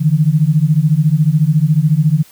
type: beating tone pair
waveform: sine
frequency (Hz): 146.83 / 160.83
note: D3 / E3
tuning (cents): 0 / -42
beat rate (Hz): 14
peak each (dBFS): -12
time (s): 0-2.23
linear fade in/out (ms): 20
effects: white hiss -45 dBFS RMS until 2.31 s